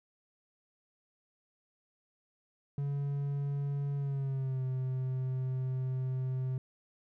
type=tone with pitch glide; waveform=triangle; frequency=141.4 to 129.66 Hz; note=C#3 to C3; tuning=+35 to -15 cents; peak=-29 dBFS; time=2.78-6.58 s; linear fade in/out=2 ms; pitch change=-150 cents; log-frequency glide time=3.96-4.63 s; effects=none